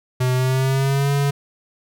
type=tone with pitch glide; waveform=square; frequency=127.2 to 141.14 Hz; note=C3 to C#3; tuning=-48 to +32 cents; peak=-17 dBFS; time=0.2-1.31 s; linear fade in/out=10 ms; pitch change=+180 cents; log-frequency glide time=0.34-1.11 s; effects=none